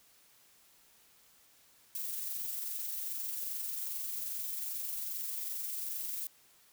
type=noise with amplitude modulation; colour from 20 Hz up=violet; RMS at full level=-37 dBFS; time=1.95-6.27 s; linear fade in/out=2 ms; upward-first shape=sine; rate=22.5 Hz; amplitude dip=30%; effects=white hiss -64 dBFS RMS until 6.72 s